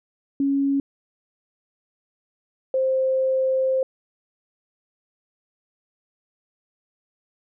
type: tone pair in turn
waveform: sine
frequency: 277.2 / 524.8 Hz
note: C#4 / C5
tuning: 0 / +5 cents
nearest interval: major seventh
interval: 1105 cents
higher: second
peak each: -18 / -18 dBFS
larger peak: neither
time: 0.4-0.8 / 2.74-3.83 s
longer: second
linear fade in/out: 2 ms
effects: none